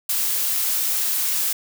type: noise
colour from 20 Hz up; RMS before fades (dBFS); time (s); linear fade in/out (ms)
blue; -22; 0.09-1.53; 5
effects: none